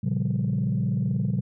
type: chord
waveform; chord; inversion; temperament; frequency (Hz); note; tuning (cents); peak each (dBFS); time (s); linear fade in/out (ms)
sine; G half-diminished seventh; first; equal; 116.54 / 138.59 / 174.61 / 196; Bb2 / Db3 / F3 / G3; 0 / 0 / 0 / 0; -26 / -26 / -28 / -27; 0.03-1.41; 10
effects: tanh soft clip ceiling -17 dBFS